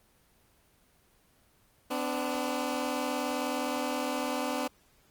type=tone pair together; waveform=15% pulse; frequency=254.2 / 293.7 Hz; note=C4 / D4; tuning=-50 / 0 cents; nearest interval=minor third; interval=250 cents; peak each=-26 / -27 dBFS; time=1.9-4.68 s; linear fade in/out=10 ms; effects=pink hiss -65 dBFS RMS until 5.1 s + Opus 24 kbps